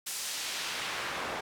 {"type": "noise with band-pass filter sweep", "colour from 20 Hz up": "pink", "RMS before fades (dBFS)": -36, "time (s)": [0.06, 1.41], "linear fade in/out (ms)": 10, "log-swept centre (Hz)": [8700, 940], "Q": 0.7, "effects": []}